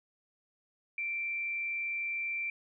sine tone with frequency modulation, 2349 Hz, D7, in tune, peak -32 dBFS, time 0.98-2.5 s, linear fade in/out 2 ms, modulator 135 Hz, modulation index 0.22, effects none

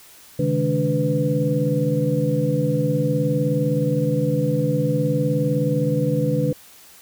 sine tone cluster, 135 / 154.5 / 210.7 / 289.7 / 498.2 Hz, C#3 / D#3 / G#3 / D4 / B4, -45 / -12 / +25 / -24 / +15 cents, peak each -24 / -22 / -28 / -25 / -23 dBFS, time 0.39-6.53 s, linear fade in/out 5 ms, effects white hiss -47 dBFS RMS until 7.01 s

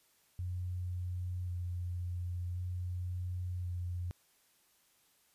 sine tone with vibrato, 89.2 Hz, F2, 37 cents sharp, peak -35 dBFS, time 0.39-4.11 s, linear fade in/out 0 ms, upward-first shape square, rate 0.46 Hz, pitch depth 13 cents each way, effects white hiss -70 dBFS RMS until 5.34 s + resampled to 32000 Hz

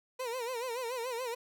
30% pulse tone with vibrato, 487.4 Hz, B4, 23 cents flat, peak -32 dBFS, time 0.19-1.35 s, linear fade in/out 10 ms, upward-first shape sine, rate 7 Hz, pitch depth 120 cents each way, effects none

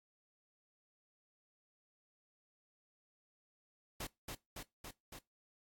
pink noise with echo, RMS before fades -43 dBFS, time 4-4.07 s, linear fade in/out 5 ms, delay 280 ms, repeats 4, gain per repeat -2 dB, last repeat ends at 5.19 s, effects noise-tail reverb RT60 0.2 s tail -22 dB re dry + AAC 64 kbps

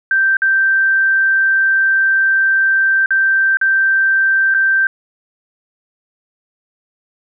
sine tone with dropouts, 1565 Hz, G6, 3 cents flat, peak -10 dBFS, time 0.11-4.87 s, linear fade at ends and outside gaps 2 ms, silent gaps 0.369-0.419 / 3.06-3.106 / 3.571-3.613 / 4.541-4.546 s, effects none

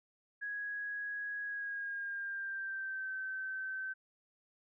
sine tone with pitch glide, 1661.2 to 1541 Hz, G#6 to G6, 0 to -30 cents, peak -37 dBFS, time 0.41-3.94 s, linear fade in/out 20 ms, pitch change -130 cents, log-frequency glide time 1.43-3.12 s, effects none

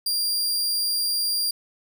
sawtooth tone, 4774 Hz, D8, 28 cents sharp, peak -19 dBFS, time 0.06-1.51 s, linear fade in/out 5 ms, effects none

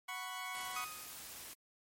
20% pulse chord, F# suspended fourth, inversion none, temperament equal, 740 / 987.8 / 1108.7 Hz, F#5 / B5 / C#6, 0 / 0 / 0 cents, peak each -42 / -42 / -39 dBFS, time 0.08-0.85 s, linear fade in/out 10 ms
white noise, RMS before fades -49 dBFS, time 0.54-1.54 s, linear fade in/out 10 ms
30% pulse tone with exponential decay, 1249 Hz, D#6, 6 cents sharp, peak -35 dBFS, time 0.76-1.32 s, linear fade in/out 5 ms, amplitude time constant 120 ms
effects MP3 64 kbps

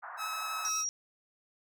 white band-pass noise, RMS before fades -44 dBFS, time 0.02-0.7 s, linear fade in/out 20 ms, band 700 to 1600 Hz, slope 48 dB/octave
sawtooth tone with vibrato, 1290 Hz, E6, 38 cents flat, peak -31 dBFS, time 0.17-0.85 s, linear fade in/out 50 ms, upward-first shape triangle, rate 12 Hz, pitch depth 14 cents each way
sine tone, 5690 Hz, F8, 31 cents sharp, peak -31 dBFS, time 0.65-0.89 s, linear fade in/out 0 ms
effects none

